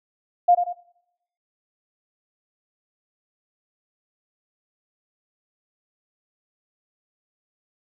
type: tone with echo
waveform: sine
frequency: 705 Hz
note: F5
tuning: 16 cents sharp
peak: -11 dBFS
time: 0.48-0.55 s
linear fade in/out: 10 ms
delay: 90 ms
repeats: 2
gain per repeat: -7 dB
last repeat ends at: 0.73 s
effects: noise-tail reverb RT60 0.8 s tail -20 dB re dry